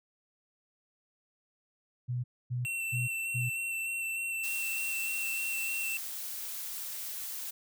sine tone bursts, 123.4 Hz, B2, 1 cent flat, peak -30 dBFS, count 4, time 2.08-3.5 s, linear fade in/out 20 ms, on 160 ms, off 260 ms
square tone with vibrato, 2700 Hz, E7, 41 cents sharp, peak -33 dBFS, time 2.65-5.97 s, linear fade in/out 0 ms, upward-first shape square, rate 3.3 Hz, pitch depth 12 cents each way
blue noise, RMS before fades -39 dBFS, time 4.43-7.51 s, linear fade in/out 10 ms
effects none

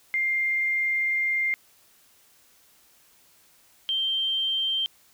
sine tone pair in turn, 2106 / 3145 Hz, C7 / G7, +11 / +5 cents, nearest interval perfect fifth, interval 694 cents, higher second, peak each -22 / -23 dBFS, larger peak first, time 0.14-1.54 / 3.89-4.86 s, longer first, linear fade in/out 0 ms, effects white hiss -59 dBFS RMS until 5.13 s

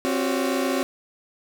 35% pulse tone cluster, 265.3 / 359.2 / 386.8 / 565 Hz, C4 / F4 / G4 / C#5, +24 / +49 / -23 / +33 cents, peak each -23 / -27 / -29 / -27 dBFS, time 0.05-0.83 s, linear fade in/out 0 ms, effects none

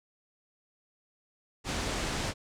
pink low-pass noise, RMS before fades -33 dBFS, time 1.64-2.34 s, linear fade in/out 50 ms, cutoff 8100 Hz, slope 24 dB/octave, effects none

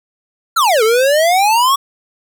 square exponential two-way sweep, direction down then up, 1431 to 426.3 to 1137 Hz, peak -10 dBFS, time 0.56-1.76 s, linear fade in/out 10 ms, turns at 0.83 s, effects none

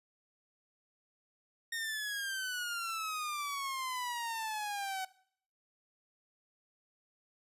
sawtooth exponential sweep, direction down, 1852 to 749 Hz, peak -32 dBFS, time 1.72-5.05 s, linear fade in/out 5 ms, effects noise-tail reverb RT60 0.6 s tail -20 dB re dry + resampled to 32000 Hz

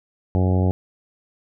harmonic tone, 92.5 Hz, F#2, in tune, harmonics 1 / 2 / 3 / 4 / 5 / 6 / 7 / 8 / 9, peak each -17 / -23 / -27 / -29 / -31 / -33 / -34 / -35 / -36 dBFS, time 0.35-0.71 s, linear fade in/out 0 ms, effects none

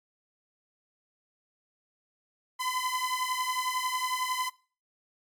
sawtooth beating tone pair, 1010 / 1021 Hz, B5 / C6, +39 / -43 cents, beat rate 11 Hz, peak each -28 dBFS, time 2.59-4.5 s, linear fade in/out 20 ms, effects noise-tail reverb RT60 0.4 s tail -23 dB re dry + AAC 64 kbps

